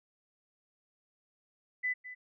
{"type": "tone with echo", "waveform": "sine", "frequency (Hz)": 2000, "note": "B6", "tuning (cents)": 21, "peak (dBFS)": -29, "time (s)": [1.83, 1.94], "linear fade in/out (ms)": 20, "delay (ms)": 210, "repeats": 1, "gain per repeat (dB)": -13, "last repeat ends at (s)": 2.15, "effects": []}